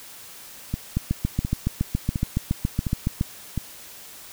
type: two click trains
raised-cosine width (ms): 5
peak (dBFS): -12 / -9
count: 5 / 17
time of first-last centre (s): 0.74-3.577 / 0.97-3.211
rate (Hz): 1.41 / 7.14
effects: white hiss -43 dBFS RMS until 4.32 s